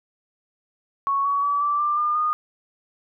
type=tone with pitch steps; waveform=sine; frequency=1108.7 / 1127.4 / 1146.5 / 1165.8 / 1185.5 / 1205.6 / 1225.9 Hz; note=C#6 / C#6 / D6 / D6 / D6 / D6 / D#6; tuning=0 / +29 / -42 / -13 / +16 / +45 / -26 cents; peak=-19 dBFS; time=1.07-2.33 s; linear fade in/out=0 ms; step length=180 ms; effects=none